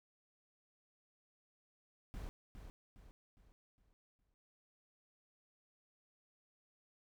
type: noise with echo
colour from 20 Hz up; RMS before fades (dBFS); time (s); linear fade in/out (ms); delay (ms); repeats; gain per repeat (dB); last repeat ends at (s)
brown; -45; 2.14-2.29; 0; 410; 5; -7; 4.34
effects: none